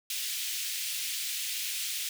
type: high-pass noise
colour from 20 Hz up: pink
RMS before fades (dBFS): -34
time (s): 0.1-2.09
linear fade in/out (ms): 2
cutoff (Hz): 2500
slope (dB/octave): 24
effects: none